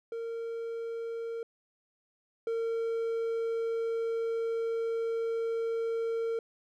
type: tone pair in turn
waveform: triangle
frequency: 459.9 / 457 Hz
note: A#4 / A#4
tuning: -23 / -34 cents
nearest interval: unison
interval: 11 cents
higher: first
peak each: -32 / -27 dBFS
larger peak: second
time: 0.12-1.43 / 2.47-6.39 s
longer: second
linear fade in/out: 2 ms
effects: none